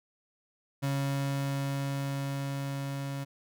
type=tone with level ramp; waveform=35% pulse; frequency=138.59 Hz; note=C#3; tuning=in tune; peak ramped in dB=-26 to -32 dBFS; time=0.82-3.25 s; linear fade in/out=20 ms; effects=none